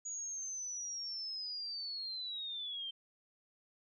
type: linear sweep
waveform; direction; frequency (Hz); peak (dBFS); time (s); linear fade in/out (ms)
sine; down; 6790 to 3127; -39; 0.05-2.91; 10
effects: none